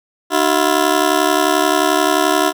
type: ring-modulated tone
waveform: 15% pulse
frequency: 340.7 Hz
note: F4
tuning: 43 cents flat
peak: -3 dBFS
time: 0.3-2.53 s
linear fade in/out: 50 ms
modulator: 35.7 Hz
effects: none